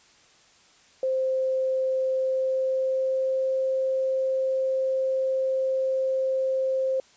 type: tone with pitch glide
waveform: sine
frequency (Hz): 523.3 to 526.9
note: C5 to C5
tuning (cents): 0 to +12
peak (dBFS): -22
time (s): 1.03-7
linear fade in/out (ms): 2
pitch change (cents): +12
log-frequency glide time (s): 2.11-3.55
effects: white hiss -57 dBFS RMS until 7.16 s + resampled to 16000 Hz